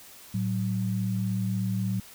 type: tone pair together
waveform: sine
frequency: 111.6 / 188.22 Hz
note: A2 / F#3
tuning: +25 / +30 cents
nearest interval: major sixth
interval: 905 cents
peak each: -28 dBFS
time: 0.34-2 s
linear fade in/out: 5 ms
effects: white hiss -49 dBFS RMS until 2.14 s